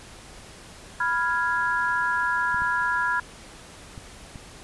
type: chord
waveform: sine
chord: F diminished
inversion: second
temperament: equal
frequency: 987.8 / 1396.9 / 1661.2 Hz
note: Cb6 / F6 / Ab6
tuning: 0 / 0 / 0 cents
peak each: -26 dBFS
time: 1-3.2 s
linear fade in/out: 5 ms
type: clicks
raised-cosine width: 5 ms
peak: -27 dBFS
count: 4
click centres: 2.545 / 2.62 / 3.978 / 4.358 s
effects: pink hiss -45 dBFS RMS until 4.63 s + resampled to 24000 Hz